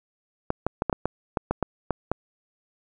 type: clicks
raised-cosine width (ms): 1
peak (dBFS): -9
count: 11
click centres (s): 0.504 / 0.666 / 0.821 / 0.897 / 0.928 / 1.056 / 1.372 / 1.51 / 1.627 / 1.907 / 2.116
effects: none